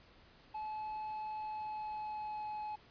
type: tone with pitch glide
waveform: triangle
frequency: 860 to 849.1 Hz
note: A5 to G#5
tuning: -40 to +38 cents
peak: -37 dBFS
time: 0.54-2.76 s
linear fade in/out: 10 ms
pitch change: -22 cents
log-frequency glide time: 1.37-2.46 s
effects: pink hiss -62 dBFS RMS until 2.9 s + resampled to 11025 Hz